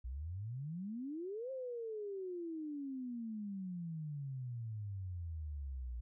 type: exponential two-way sweep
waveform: sine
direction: up then down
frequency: 58 to 536 to 58 Hz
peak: -40 dBFS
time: 0.04-6.01 s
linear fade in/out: 10 ms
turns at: 1.51 s
effects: none